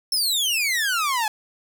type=exponential sweep; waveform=sawtooth; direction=down; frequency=5410 to 830.6 Hz; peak=-17 dBFS; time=0.12-1.28 s; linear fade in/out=2 ms; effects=9-bit